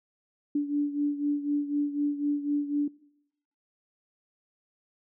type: beating tone pair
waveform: sine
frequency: 289.4 / 293.4 Hz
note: D4 / D4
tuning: -25 / -2 cents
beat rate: 4 Hz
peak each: -26 / -31 dBFS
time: 0.55-2.88 s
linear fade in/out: 5 ms
effects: noise-tail reverb RT60 0.8 s tail -22 dB re dry